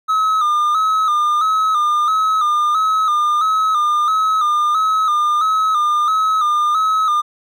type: tone with vibrato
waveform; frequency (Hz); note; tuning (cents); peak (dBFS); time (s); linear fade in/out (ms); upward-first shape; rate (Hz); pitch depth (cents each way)
triangle; 1244.5; D#6; 0; -11; 0.08-7.22; 20; square; 1.5; 54
effects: none